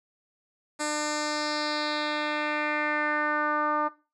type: tone with low-pass filter sweep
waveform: 10% pulse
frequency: 300 Hz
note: D4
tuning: 37 cents sharp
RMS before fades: -28 dBFS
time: 0.79-3.89 s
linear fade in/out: 20 ms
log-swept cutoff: 8400 to 1100 Hz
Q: 2.8
effects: noise-tail reverb RT60 0.3 s tail -18 dB re dry